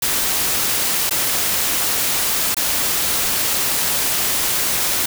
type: noise with dropouts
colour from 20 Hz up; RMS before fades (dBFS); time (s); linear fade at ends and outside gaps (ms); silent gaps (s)
white; -19; 0.02-5.06; 5; 1.096-1.108 / 2.546-2.567
effects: none